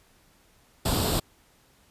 pink noise with comb filter, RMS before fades -25 dBFS, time 0.85-1.2 s, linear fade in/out 10 ms, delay 0.24 ms, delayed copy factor +0.65, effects pink hiss -61 dBFS RMS until 1.9 s + resampled to 32000 Hz

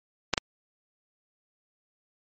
clicks, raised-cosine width 0.2 ms, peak -4 dBFS, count 2, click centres 0.337 / 0.378 s, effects MP3 32 kbps

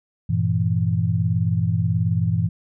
sine chord, E diminished, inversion first, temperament equal, 98 / 116.54 / 164.81 Hz, G2 / Bb2 / E3, 0 / 0 / 0 cents, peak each -22 dBFS, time 0.29-2.49 s, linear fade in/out 10 ms, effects none

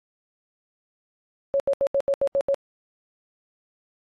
sine tone bursts, 554.4 Hz, C#5, in tune, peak -18 dBFS, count 8, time 1.54-2.544 s, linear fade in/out 0 ms, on 59 ms, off 76 ms, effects AAC 32 kbps

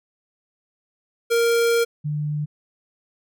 square / sine tone pair in turn, 466.2 / 149.24 Hz, A#4 / D3, 0 / +28 cents, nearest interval octave + minor sixth, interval 1972 cents, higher first, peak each -17 / -22 dBFS, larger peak first, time 1.3-1.85 / 2.04-2.46 s, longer first, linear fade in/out 20 ms, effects none

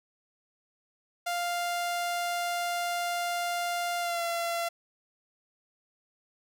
sawtooth tone with pitch glide, 698.5 to 681.8 Hz, F5 to F5, 0 to -42 cents, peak -25 dBFS, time 1.26-4.69 s, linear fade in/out 10 ms, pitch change -42 cents, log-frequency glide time 4-4.22 s, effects none

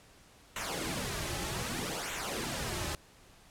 pink noise with flanger, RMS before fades -36 dBFS, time 0.56-2.95 s, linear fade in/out 2 ms, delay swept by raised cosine 0.2 to 4.3 ms, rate 0.64 Hz, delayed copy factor -0.7, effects pink hiss -59 dBFS RMS until 3.5 s + low-pass 11000 Hz 12 dB/octave

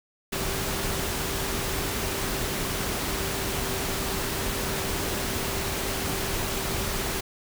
sine tone in noise, 389.3 Hz, G4, 12 cents flat, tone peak -37 dBFS, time 0.32-7.21 s, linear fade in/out 10 ms, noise pink, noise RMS -29 dBFS, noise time 0.32-7.21 s, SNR -11 dB, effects none

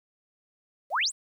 sine exponential sweep, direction up, 505 to 9760 Hz, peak -23 dBFS, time 0.9-1.12 s, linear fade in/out 50 ms, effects 10-bit

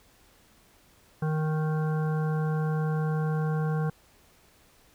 harmonic tone, 155.5 Hz, D#3, 1 cent flat, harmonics 1 / 3 / 5 / 7 / 9 / 10, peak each -25 / -35 / -39 / -42 / -44 / -45 dBFS, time 1.22-3.9 s, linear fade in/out 5 ms, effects pink hiss -60 dBFS RMS until 4.94 s

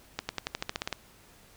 accelerating click train, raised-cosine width 0.2 ms, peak -13 dBFS, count 11, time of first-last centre 0.19-0.927 s, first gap 100 ms, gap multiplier 0.93, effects pink hiss -57 dBFS RMS until 1.56 s

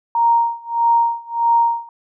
sine tone with tremolo, 932.3 Hz, A#5, in tune, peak -10 dBFS, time 0.15-1.89 s, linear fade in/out 2 ms, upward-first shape sine, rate 1.6 Hz, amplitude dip 95%, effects none

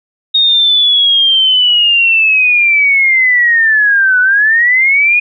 sine linear two-way sweep, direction down then up, 3729 to 1475 to 2473 Hz, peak -6 dBFS, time 0.34-5.2 s, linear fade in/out 10 ms, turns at 4.2 s, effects none

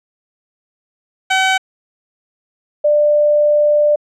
15% pulse / sine tone pair in turn, 760 / 593.5 Hz, F#5 / D5, +46 / +18 cents, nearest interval major third, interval 428 cents, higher first, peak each -5 / -9 dBFS, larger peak first, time 1.3-1.58 / 2.84-3.96 s, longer second, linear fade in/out 10 ms, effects low-pass 6000 Hz 12 dB/octave

